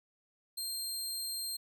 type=tone; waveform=20% pulse; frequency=4186 Hz; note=C8; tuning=in tune; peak=-30 dBFS; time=0.57-1.57 s; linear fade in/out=10 ms; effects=none